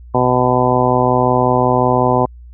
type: harmonic tone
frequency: 125.5 Hz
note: B2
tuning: 28 cents sharp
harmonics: 1 / 2 / 3 / 4 / 5 / 6 / 7 / 8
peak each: -19 / -19 / -19 / -19 / -19 / -19 / -19 / -19 dBFS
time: 0.14-2.26 s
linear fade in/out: 10 ms
effects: added 60 Hz sine -34 dBFS peak until 2.53 s